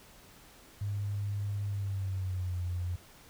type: tone with pitch glide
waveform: sine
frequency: 101.6 to 88.96 Hz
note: G#2 to F2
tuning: -38 to +32 cents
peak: -31 dBFS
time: 0.81-2.96 s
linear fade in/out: 5 ms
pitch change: -230 cents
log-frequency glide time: 1.67-2.6 s
effects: pink hiss -56 dBFS RMS until 3.29 s